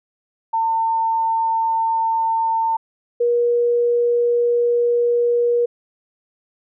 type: tone pair in turn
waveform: sine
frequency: 902 / 477.8 Hz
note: A5 / A#4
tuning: +43 / +43 cents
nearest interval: major seventh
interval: 1100 cents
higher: first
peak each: -16 / -14 dBFS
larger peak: second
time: 0.53-2.77 / 3.2-5.66 s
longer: second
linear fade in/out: 10 ms
effects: none